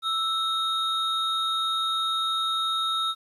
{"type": "tone pair together", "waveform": "triangle", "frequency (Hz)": [1318.5, 3729], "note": ["E6", "A#7"], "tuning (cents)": [0, 0], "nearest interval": "octave + tritone", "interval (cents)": 1800, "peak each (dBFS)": -25, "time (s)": [0.02, 3.15], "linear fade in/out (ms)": 50, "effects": ["resampled to 32000 Hz", "10-bit"]}